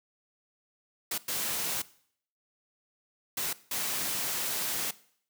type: noise bursts at uneven times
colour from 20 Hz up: white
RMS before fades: -32 dBFS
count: 4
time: 1.11-1.18 / 1.28-1.82 / 3.37-3.53 / 3.71-4.91 s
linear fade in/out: 5 ms
effects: noise-tail reverb RT60 0.6 s tail -19 dB re dry + high-pass 100 Hz 12 dB/octave